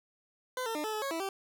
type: tone with pitch steps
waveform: 20% pulse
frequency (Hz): 508 / 451.9 / 301 / 434 / 429 / 550 / 328.3 / 388.7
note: B4 / A4 / D4 / A4 / A4 / C#5 / E4 / G4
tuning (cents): +49 / +46 / +43 / -24 / -44 / -14 / -7 / -15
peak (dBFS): -28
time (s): 0.57-1.29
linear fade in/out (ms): 2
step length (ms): 90
effects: none